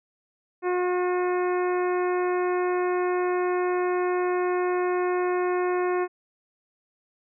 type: harmonic tone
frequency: 360.4 Hz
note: F#4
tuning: 45 cents flat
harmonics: 1 / 2 / 3 / 4 / 5 / 6 / 7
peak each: -23 / -31 / -32 / -38 / -38 / -42 / -44 dBFS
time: 0.62-6.08 s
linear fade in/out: 50 ms
effects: none